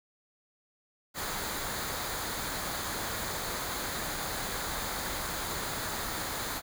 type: noise with comb filter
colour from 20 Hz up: pink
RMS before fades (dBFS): -35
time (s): 1.14-6.62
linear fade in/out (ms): 50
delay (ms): 0.36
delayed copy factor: -0.5
effects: none